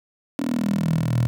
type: tone with high-pass filter sweep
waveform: 10% pulse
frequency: 40.58 Hz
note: E1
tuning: 26 cents flat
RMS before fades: -22 dBFS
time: 0.39-1.27 s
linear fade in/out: 0 ms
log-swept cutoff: 280 to 110 Hz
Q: 6.3
effects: none